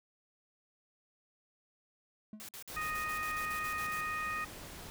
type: tone with exponential decay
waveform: triangle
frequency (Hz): 213.7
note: G#3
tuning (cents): +50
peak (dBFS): -39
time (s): 2.33-2.51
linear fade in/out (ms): 2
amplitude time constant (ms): 38
type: noise bursts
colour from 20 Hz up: white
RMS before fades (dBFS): -47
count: 12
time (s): 2.4-4.005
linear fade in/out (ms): 0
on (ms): 87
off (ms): 51
type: noise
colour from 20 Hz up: pink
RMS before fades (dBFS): -48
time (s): 2.7-4.9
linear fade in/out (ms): 0
type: harmonic tone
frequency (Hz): 621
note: D#5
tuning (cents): -3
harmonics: 2 / 3 / 4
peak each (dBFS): -37 / -39 / -42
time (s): 2.76-4.45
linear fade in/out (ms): 10
effects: none